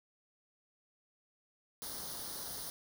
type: noise with comb filter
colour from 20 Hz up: white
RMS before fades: -43 dBFS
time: 1.82-2.7 s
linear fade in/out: 0 ms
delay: 0.2 ms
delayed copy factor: +0.8
effects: none